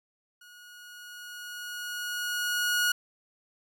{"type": "tone with level ramp", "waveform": "sawtooth", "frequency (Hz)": 1449, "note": "F#6", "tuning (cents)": -37, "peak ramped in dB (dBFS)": [-47, -19], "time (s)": [0.41, 2.92], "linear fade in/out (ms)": 5, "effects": []}